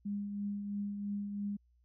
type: tone with tremolo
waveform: sine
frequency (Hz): 203.2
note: G#3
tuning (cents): -38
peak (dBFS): -33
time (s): 0.05-1.57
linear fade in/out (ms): 10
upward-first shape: triangle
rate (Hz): 3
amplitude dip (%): 45
effects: added 60 Hz sine -66 dBFS peak until 1.84 s